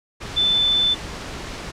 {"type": "tone in noise", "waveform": "sine", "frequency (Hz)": 3520, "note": "A7", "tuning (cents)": 0, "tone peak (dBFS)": -15, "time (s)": [0.36, 0.95], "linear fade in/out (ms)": 20, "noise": "pink", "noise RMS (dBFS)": -32, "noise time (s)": [0.2, 1.72], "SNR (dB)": 14, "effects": ["low-pass 6000 Hz 12 dB/octave"]}